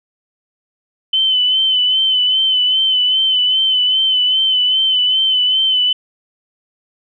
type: tone with vibrato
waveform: sine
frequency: 3044 Hz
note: F#7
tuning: 48 cents sharp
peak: -11 dBFS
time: 1.13-5.93 s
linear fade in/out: 5 ms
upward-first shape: sine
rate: 2.5 Hz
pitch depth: 39 cents each way
effects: none